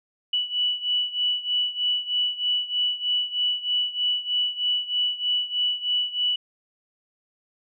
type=beating tone pair; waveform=sine; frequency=2955 / 2958.2 Hz; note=F#7 / F#7; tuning=-3 / -1 cents; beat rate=3.2 Hz; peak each=-24 / -27 dBFS; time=0.33-6.36 s; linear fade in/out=5 ms; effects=none